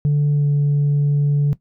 sine tone with pitch glide, 146.2 to 144.52 Hz, D3 to D3, -7 to -27 cents, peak -11 dBFS, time 0.05-1.53 s, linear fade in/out 0 ms, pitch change -20 cents, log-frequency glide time 0.33-0.46 s, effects noise-tail reverb RT60 0.1 s tail -17 dB re dry + tanh soft clip ceiling -12 dBFS

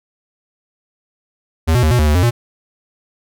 square tone with pitch steps, 80.6 / 123.2 / 77.9 / 122.7 / 76 / 74.7 / 89.6 / 119 Hz, E2 / B2 / D#2 / B2 / D#2 / D2 / F2 / A#2, -38 / -4 / +3 / -11 / -40 / +30 / +45 / +36 cents, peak -11 dBFS, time 1.67-2.31 s, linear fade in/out 20 ms, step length 80 ms, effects none

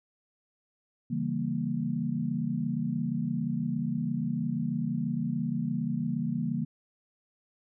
sine chord, C# diminished seventh, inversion none, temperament equal, 138.59 / 164.81 / 196 / 233.1 Hz, C#3 / E3 / G3 / Bb3, 0 / 0 / 0 / 0 cents, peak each -35 / -33 / -35 / -31 dBFS, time 1.1-6.65 s, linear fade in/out 10 ms, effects none

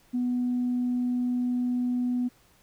sine tone, 246.9 Hz, B3, in tune, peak -23 dBFS, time 0.13-2.29 s, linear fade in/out 20 ms, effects tanh soft clip ceiling -20 dBFS + pink hiss -61 dBFS RMS until 2.62 s

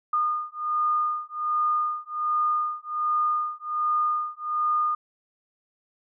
sine beating tone pair, 1220 / 1221.3 Hz, D#6 / D#6, -34 / -33 cents, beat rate 1.3 Hz, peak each -26 dBFS, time 0.13-4.95 s, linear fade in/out 5 ms, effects none

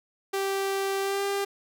sawtooth tone with pitch glide, 390.8 to 398.3 Hz, G4 to G4, -5 to +28 cents, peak -22 dBFS, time 0.33-1.45 s, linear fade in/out 10 ms, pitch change +33 cents, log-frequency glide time 1.01-1.23 s, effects none

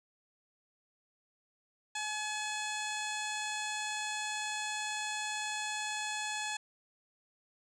15% pulse tone with low-pass filter, 851 Hz, G#5, 42 cents sharp, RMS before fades -37 dBFS, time 1.95-6.57 s, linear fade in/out 5 ms, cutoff 6700 Hz, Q 3.9, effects none

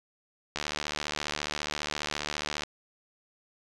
click train, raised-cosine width 0.2 ms, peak -13 dBFS, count 156, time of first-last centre 0.56-2.635 s, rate 74.7 Hz, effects resampled to 22050 Hz

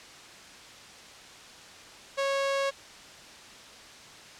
sawtooth tone, 550 Hz, C#5, 14 cents flat, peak -22 dBFS, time 2.17-2.71 s, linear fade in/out 20 ms, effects white hiss -48 dBFS RMS until 4.39 s + low-pass 6000 Hz 12 dB/octave

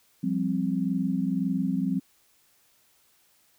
sine chord, F suspended second, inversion none, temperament just, 174.61 / 196.44 / 261.9 Hz, F3 / G3 / C4, 0 / +4 / +2 cents, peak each -29 / -28 / -28 dBFS, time 0.23-2 s, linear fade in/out 10 ms, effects white hiss -64 dBFS RMS until 3.58 s

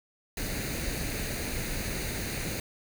pink noise with comb filter, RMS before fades -33 dBFS, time 0.37-2.6 s, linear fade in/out 2 ms, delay 0.46 ms, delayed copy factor +0.6, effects none

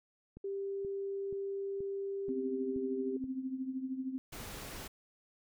click train, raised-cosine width 3 ms, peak -36 dBFS, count 7, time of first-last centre 0.37-3.241 s, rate 2.09 Hz
sine tone, 394.3 Hz, G4, 10 cents sharp, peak -35 dBFS, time 0.44-3.17 s, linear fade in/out 5 ms
sine tone with tremolo, 261.6 Hz, C4, in tune, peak -32 dBFS, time 2.29-4.18 s, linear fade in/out 0 ms, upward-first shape triangle, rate 13 Hz, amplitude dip 75%
pink noise, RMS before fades -45 dBFS, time 4.32-4.88 s, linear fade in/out 10 ms
effects none

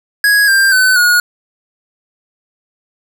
square tone with pitch steps, 1661.2 / 1586.2 / 1514.6 / 1446.2 Hz, G#6 / G6 / F#6 / F#6, 0 / +20 / +40 / -40 cents, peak -8 dBFS, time 0.24-1.2 s, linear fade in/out 2 ms, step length 240 ms, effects 7-bit

